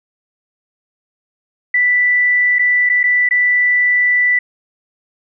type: tone with dropouts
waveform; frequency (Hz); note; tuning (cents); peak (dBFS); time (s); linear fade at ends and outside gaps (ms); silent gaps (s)
sine; 1975.5; B6; 0; -10; 1.74-4.39; 5; 2.586-2.592 / 2.892-2.897 / 3.032-3.038 / 3.29-3.309
effects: none